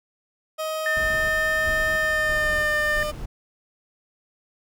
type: tone with pitch glide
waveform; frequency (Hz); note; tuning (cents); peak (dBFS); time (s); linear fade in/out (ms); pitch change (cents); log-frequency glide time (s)
30% pulse; 629 to 602.3; D#5 to D5; +19 to +44; -23; 0.58-3.12; 20; -75; 1.94-2.75
type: tone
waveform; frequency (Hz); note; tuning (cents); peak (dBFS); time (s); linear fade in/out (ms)
sine; 1800; A6; +39; -21; 0.86-3.03; 2
type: noise with tremolo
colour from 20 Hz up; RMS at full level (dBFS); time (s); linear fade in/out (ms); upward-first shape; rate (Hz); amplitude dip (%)
brown; -33; 0.96-3.26; 10; square; 1.5; 45
effects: none